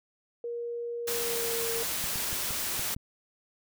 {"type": "tone with pitch glide", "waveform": "sine", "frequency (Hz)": [472.9, 460], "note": ["A#4", "A#4"], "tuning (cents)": [25, -23], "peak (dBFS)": -32, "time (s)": [0.44, 1.83], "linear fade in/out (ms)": 2, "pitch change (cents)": -48, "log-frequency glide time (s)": [1.05, 1.71]}
{"type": "noise", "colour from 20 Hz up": "white", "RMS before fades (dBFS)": -32, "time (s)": [1.07, 2.95], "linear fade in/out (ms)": 10}
{"type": "clicks", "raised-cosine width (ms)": 5, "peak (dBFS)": -29, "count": 6, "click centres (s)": [2.041, 2.158, 2.329, 2.507, 2.794, 2.965]}
{"effects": []}